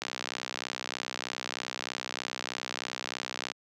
click train, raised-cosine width 0.2 ms, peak -15 dBFS, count 222, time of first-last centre 0.02-3.517 s, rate 63.2 Hz, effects high-pass 200 Hz 12 dB/octave

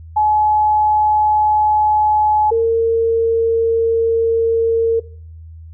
sine tone pair in turn, 850 / 456.6 Hz, G#5 / A#4, +40 / -36 cents, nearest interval major seventh, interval 1076 cents, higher first, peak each -11 dBFS, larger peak neither, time 0.16-2.51 / 2.51-5 s, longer second, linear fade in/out 10 ms, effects noise-tail reverb RT60 0.5 s tail -20 dB re dry + added 81 Hz sine -33 dBFS peak until 5.73 s

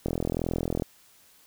click train, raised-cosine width 2 ms, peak -14 dBFS, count 33, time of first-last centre 0.06-0.822 s, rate 42 Hz, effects white hiss -58 dBFS RMS until 1.46 s

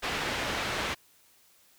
white low-pass noise, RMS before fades -32 dBFS, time 0.02-0.95 s, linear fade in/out 20 ms, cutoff 2700 Hz, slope 12 dB/octave, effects white hiss -62 dBFS RMS until 1.78 s

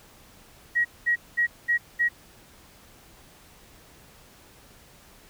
sine tone bursts, 1903 Hz, A#6, 35 cents sharp, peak -19 dBFS, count 5, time 0.75-2.09 s, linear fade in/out 20 ms, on 100 ms, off 210 ms, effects pink hiss -53 dBFS RMS until 5.29 s

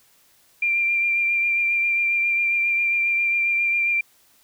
sine tone with vibrato, 2378 Hz, D7, 21 cents sharp, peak -18 dBFS, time 0.62-4.01 s, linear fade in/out 5 ms, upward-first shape triangle, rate 7.4 Hz, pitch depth 23 cents each way, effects white hiss -58 dBFS RMS until 4.43 s

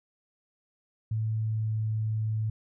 sine tone with pitch glide, 110 to 109.24 Hz, A2 to A2, 0 to -12 cents, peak -26 dBFS, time 1.11-2.5 s, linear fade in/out 5 ms, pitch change -12 cents, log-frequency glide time 1.38-1.75 s, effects none

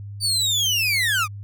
30% pulse linear sweep, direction down, 4638 to 1154 Hz, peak -16 dBFS, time 0.2-1.28 s, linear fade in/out 50 ms, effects added 101 Hz sine -32 dBFS peak until 1.43 s

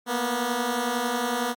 10% pulse beating tone pair, 233.1 / 244.1 Hz, A#3 / B3, 0 / -20 cents, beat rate 11 Hz, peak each -22 / -17 dBFS, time 0.06-1.55 s, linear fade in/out 50 ms, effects MP3 96 kbps

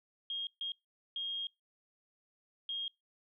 sine tone bursts at uneven times, 3244 Hz, G#7, 41 cents flat, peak -35 dBFS, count 4, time 0.3-0.47 / 0.61-0.72 / 1.16-1.47 / 2.69-2.88 s, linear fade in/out 2 ms, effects noise-tail reverb RT60 0.2 s tail -26 dB re dry

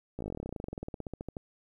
slowing click train, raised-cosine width 2 ms, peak -24 dBFS, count 30, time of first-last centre 0.19-1.368 s, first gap 16 ms, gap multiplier 1.06, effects 11-bit

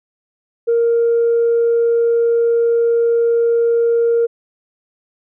sine tone, 466.2 Hz, A#4, in tune, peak -10 dBFS, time 0.67-4.27 s, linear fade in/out 20 ms, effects tanh soft clip ceiling -8 dBFS

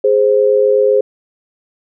sine tone pair together, 415.3 / 523.3 Hz, G#4 / C5, 0 / 0 cents, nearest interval major third, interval 400 cents, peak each -11 dBFS, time 0.04-1.01 s, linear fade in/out 5 ms, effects none

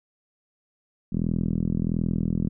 5% pulse tone with low-pass filter, 41.43 Hz, E1, 9 cents sharp, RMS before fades -25 dBFS, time 1.12-2.49 s, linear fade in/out 10 ms, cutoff 200 Hz, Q 2.3, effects none

